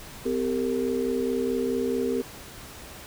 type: tone cluster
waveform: sine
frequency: 254.5 / 394.8 / 459.4 Hz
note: C4 / G4 / A#4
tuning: -48 / +12 / -25 cents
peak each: -28 dBFS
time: 0.25-2.22 s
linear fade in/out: 10 ms
effects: pink hiss -43 dBFS RMS until 3.06 s